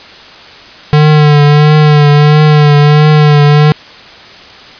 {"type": "tone with vibrato", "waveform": "square", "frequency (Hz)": 149.3, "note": "D3", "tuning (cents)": 29, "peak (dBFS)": -3, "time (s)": [0.93, 3.72], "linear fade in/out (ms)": 0, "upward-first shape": "triangle", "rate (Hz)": 1.5, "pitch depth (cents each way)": 45, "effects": ["white hiss -32 dBFS RMS until 4.79 s", "resampled to 11025 Hz"]}